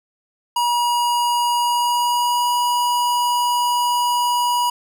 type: tone with pitch glide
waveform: square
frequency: 960 to 969.5 Hz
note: B5 to B5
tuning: -49 to -32 cents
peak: -17 dBFS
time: 0.56-4.7 s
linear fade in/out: 5 ms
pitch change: +17 cents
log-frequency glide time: 1.6-2.54 s
effects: none